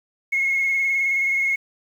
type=tone with vibrato; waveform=sine; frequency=2168 Hz; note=C#7; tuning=39 cents flat; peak=-17 dBFS; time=0.32-1.56 s; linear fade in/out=10 ms; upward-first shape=sine; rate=19 Hz; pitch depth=26 cents each way; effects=tanh soft clip ceiling -14 dBFS + 8-bit